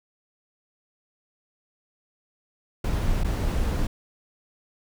brown noise with dropouts, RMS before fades -24 dBFS, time 2.84-3.87 s, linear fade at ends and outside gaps 5 ms, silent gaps 3.236-3.244 s, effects none

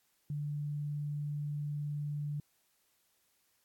sine tone, 146.83 Hz, D3, in tune, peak -34 dBFS, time 0.3-2.4 s, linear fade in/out 2 ms, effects white hiss -74 dBFS RMS until 3.64 s + AAC 64 kbps

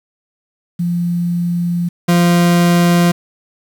sine / 40% pulse tone pair in turn, 173.5 / 173.5 Hz, F3 / F3, -11 / -11 cents, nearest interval unison, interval 0 cents, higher neither, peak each -14 / -8 dBFS, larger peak second, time 0.79-1.89 / 2.08-3.12 s, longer first, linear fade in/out 10 ms, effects 7-bit

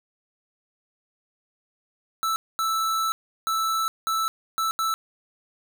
square tone bursts at uneven times, 1318.5 Hz, E6, in tune, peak -23 dBFS, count 6, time 2.23-2.36 / 2.59-3.12 / 3.47-3.88 / 4.07-4.28 / 4.58-4.71 / 4.79-4.94 s, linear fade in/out 0 ms, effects none

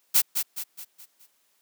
blue noise with echo, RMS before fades -18 dBFS, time 0.14-0.22 s, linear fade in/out 20 ms, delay 210 ms, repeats 5, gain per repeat -7 dB, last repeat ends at 1.27 s, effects white hiss -68 dBFS RMS until 1.61 s + high-pass 200 Hz 12 dB/octave

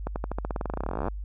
accelerating click train, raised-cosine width 1 ms, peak -16 dBFS, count 30, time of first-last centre 0.07-1.083 s, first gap 89 ms, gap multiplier 0.92, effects added 50 Hz sine -32 dBFS peak until 1.24 s

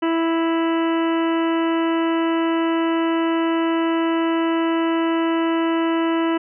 harmonic tone, 329.6 Hz, E4, in tune, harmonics 1 / 2 / 3 / 4 / 5 / 6 / 7 / 8 / 9, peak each -18 / -28 / -27 / -31 / -35 / -35 / -43 / -38 / -36 dBFS, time 0.02-6.38 s, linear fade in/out 10 ms, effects none

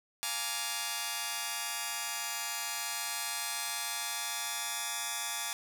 5% pulse chord, Bb dominant seventh, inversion second, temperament just, 699.2 / 839.1 / 932.3 / 1165.4 Hz, F5 / Ab5 / Bb5 / D6, +2 / +18 / 0 / -14 cents, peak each -30 / -26 / -29 / -27 dBFS, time 0.23-5.53 s, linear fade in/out 0 ms, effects 8-bit

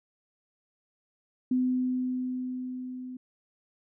sine tone with level ramp, 253.7 Hz, B3, 47 cents sharp, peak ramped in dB -22 to -37 dBFS, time 1.51-3.17 s, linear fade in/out 5 ms, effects none

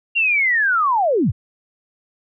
sine linear sweep, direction down, 2800 to 65.41 Hz, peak -14 dBFS, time 0.15-1.32 s, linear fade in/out 20 ms, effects none

